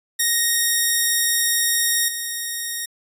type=tone with level steps; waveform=5% pulse; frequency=1864.7 Hz; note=A#6; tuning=in tune; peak=-6 / -14 dBFS; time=0.19-2.86 s; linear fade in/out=10 ms; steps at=2.08 s; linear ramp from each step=5 ms; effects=resampled to 32000 Hz